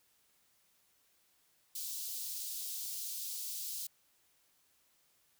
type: high-pass noise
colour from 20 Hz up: white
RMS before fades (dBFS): -41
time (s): 1.75-3.87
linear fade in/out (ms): 5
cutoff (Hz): 3800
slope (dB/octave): 24
effects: white hiss -72 dBFS RMS until 5.39 s